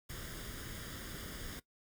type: noise with comb filter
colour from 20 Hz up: pink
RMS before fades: -45 dBFS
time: 0.09-1.6 s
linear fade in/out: 10 ms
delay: 0.59 ms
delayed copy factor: +0.65
effects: noise-tail reverb RT60 0.1 s tail -18 dB re dry